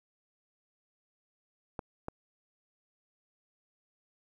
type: clicks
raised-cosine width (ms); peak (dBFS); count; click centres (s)
1; -22; 2; 1.792 / 2.084
effects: 10-bit